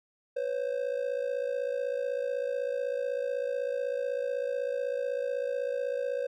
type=ring-modulated tone; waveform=triangle; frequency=523.3 Hz; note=C5; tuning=in tune; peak=-24 dBFS; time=0.36-6.27 s; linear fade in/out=10 ms; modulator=28 Hz; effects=none